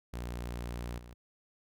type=tone with level steps; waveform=sawtooth; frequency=59.7 Hz; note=A#1; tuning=42 cents sharp; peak=-33 / -44 dBFS; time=0.13-1.14 s; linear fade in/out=10 ms; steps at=0.98 s; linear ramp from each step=2 ms; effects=none